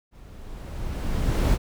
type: noise with level ramp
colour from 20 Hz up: brown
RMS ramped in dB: -46 to -17 dBFS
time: 0.11-1.58 s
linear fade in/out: 50 ms
effects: none